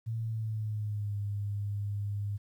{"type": "tone with pitch glide", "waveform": "sine", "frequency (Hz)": [113.2, 102.02], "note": ["A2", "G#2"], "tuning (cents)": [50, -30], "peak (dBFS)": -31, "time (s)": [0.06, 2.38], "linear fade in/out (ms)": 20, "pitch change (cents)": -180, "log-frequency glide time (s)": [0.19, 1.16], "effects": ["11-bit"]}